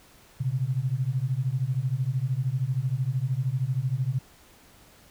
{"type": "beating tone pair", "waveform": "sine", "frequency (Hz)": [123.47, 136.47], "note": ["B2", "C#3"], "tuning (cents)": [0, -27], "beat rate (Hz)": 13, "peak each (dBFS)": [-27, -27], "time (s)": [0.4, 4.19], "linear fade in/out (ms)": 10, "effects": ["pink hiss -55 dBFS RMS until 5.1 s"]}